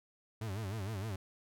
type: tone with vibrato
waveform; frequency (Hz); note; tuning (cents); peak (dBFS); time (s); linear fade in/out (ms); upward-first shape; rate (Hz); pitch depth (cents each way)
40% pulse; 103; G#2; -14; -36; 0.41-1.16; 5; sine; 6.5; 170
effects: none